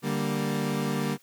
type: chord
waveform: 30% pulse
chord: G minor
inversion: second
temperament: equal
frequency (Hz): 146.83 / 196 / 233.1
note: D3 / G3 / Bb3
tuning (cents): 0 / 0 / 0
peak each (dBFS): -28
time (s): 0.02-1.18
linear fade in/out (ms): 50
effects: white hiss -61 dBFS RMS until 1.22 s